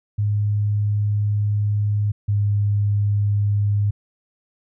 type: tone pair in turn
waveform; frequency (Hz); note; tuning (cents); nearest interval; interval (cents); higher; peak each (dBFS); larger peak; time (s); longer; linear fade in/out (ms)
sine; 103.83 / 102.58; G#2 / G#2; 0 / -21; unison; 21; first; -17 / -16; second; 0.18-2.12 / 2.28-3.91; first; 10
effects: none